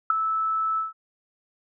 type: tone with ADSR envelope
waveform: sine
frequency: 1310 Hz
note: E6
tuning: 11 cents flat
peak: -12 dBFS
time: 0.1-0.93 s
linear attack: 4 ms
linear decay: 6 ms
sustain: -10 dB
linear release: 150 ms
effects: none